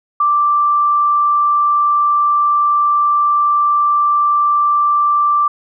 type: tone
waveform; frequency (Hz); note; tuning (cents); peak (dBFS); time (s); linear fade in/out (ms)
sine; 1174.7; D6; 0; -10; 0.2-5.48; 5
effects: none